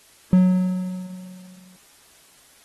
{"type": "tone with exponential decay", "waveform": "triangle", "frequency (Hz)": 183.8, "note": "F#3", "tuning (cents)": -11, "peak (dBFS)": -8, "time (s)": [0.33, 1.76], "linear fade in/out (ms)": 0, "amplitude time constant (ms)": 310, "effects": ["white hiss -53 dBFS RMS until 2.64 s", "AAC 32 kbps"]}